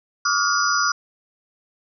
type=tone cluster; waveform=sine; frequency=1149 / 1248 / 1416 / 4976 / 5890 Hz; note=D6 / D#6 / F6 / D#8 / F#8; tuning=-38 / +5 / +23 / -1 / -9 cents; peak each=-23 / -27 / -21 / -25 / -26 dBFS; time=0.25-0.92 s; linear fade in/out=5 ms; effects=none